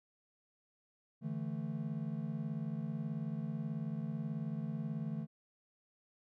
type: chord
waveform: triangle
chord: D suspended second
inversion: none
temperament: just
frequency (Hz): 146.83 / 165.19 / 220.2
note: D3 / E3 / A3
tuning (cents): 0 / +4 / +2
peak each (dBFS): -39 / -39 / -39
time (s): 1.21-5.27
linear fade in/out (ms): 50
effects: none